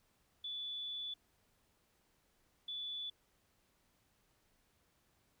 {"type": "tone bursts at uneven times", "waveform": "sine", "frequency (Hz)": 3461, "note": "A7", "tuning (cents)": -29, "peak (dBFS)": -40, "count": 2, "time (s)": [[0.44, 1.14], [2.68, 3.1]], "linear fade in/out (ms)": 5, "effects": ["pink hiss -75 dBFS RMS until 5.4 s"]}